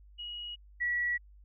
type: tone pair in turn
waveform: sine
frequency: 2900 / 1935.5 Hz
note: F#7 / B6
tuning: -35 / -35 cents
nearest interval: perfect fifth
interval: 700 cents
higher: first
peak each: -38 / -28 dBFS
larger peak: second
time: 0.18-0.56 / 0.8-1.18 s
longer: neither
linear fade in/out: 20 ms
effects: added 50 Hz sine -53 dBFS peak until 1.44 s